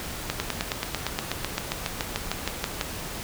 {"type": "slowing click train", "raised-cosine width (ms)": 0.2, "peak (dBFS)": -8, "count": 20, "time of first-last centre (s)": [0.3, 2.812], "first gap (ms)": 100, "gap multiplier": 1.03, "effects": ["pink hiss -35 dBFS RMS until 3.23 s"]}